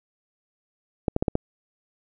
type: clicks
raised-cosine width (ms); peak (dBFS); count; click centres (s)
2; -8; 5; 1.082 / 1.164 / 1.225 / 1.282 / 1.354
effects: none